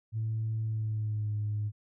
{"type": "tone with pitch glide", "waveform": "sine", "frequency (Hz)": [110.7, 105.21], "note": ["A2", "G#2"], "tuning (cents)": [11, 23], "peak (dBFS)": -28, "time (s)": [0.12, 1.72], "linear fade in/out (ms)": 50, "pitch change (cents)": -88, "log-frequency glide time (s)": [0.63, 1.34], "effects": ["tanh soft clip ceiling -25 dBFS"]}